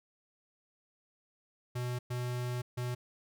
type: tone bursts at uneven times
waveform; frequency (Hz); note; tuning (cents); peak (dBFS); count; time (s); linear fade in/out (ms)
square; 123.47; B2; 0; -34; 3; 1.75-1.99 / 2.1-2.62 / 2.77-2.95; 10
effects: none